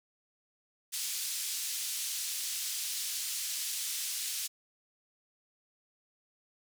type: band-pass noise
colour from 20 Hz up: white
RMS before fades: -36 dBFS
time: 0.92-4.48 s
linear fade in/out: 20 ms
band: 3400 to 10000 Hz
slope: 12 dB/octave
effects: none